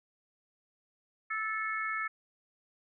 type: harmonic tone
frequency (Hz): 437.4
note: A4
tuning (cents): -10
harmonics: 3 / 4 / 5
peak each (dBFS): -35 / -36 / -37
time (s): 1.3-2.08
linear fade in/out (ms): 10
effects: none